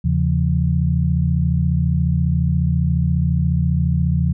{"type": "tone cluster", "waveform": "sine", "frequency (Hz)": [79.5, 136.1, 170.6], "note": ["D#2", "C#3", "F3"], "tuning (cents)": [38, -31, -40], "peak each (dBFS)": -19, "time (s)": [0.04, 4.33], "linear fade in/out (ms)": 10, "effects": []}